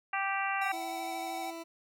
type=harmonic tone; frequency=391.5 Hz; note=G4; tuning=2 cents flat; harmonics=2 / 3 / 4 / 5 / 6 / 7; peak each=-34 / -36 / -37 / -38 / -39 / -39 dBFS; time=0.13-0.72 s; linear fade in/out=5 ms
type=tone with vibrato; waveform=square; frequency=760 Hz; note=F#5; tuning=46 cents sharp; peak=-37 dBFS; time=0.61-1.51 s; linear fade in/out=10 ms; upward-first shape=sine; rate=13 Hz; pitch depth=29 cents each way
type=tone; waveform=20% pulse; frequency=331.6 Hz; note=E4; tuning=10 cents sharp; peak=-35 dBFS; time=0.72-1.64 s; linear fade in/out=20 ms
effects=none